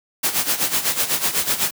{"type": "noise with tremolo", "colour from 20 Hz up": "white", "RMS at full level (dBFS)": -18, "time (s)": [0.23, 1.71], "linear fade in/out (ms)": 10, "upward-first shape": "sine", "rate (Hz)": 8, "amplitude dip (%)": 75, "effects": ["high-pass 100 Hz 12 dB/octave"]}